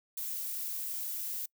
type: noise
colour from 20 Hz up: violet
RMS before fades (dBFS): -37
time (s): 0.17-1.46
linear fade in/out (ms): 5
effects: noise-tail reverb RT60 0.1 s tail -26 dB re dry